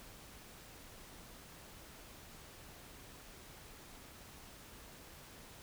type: silence
effects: pink hiss -55 dBFS RMS until 5.62 s